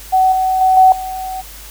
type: tone with level steps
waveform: sine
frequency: 752 Hz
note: F#5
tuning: 28 cents sharp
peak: -8 / -12 / -8 / -4 / -21 dBFS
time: 0.12-1.42 s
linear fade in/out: 20 ms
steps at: 0.32 / 0.61 / 0.77 / 0.92 s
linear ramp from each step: 2 ms
effects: added 50 Hz sine -36 dBFS peak until 1.7 s + white hiss -36 dBFS RMS until 1.7 s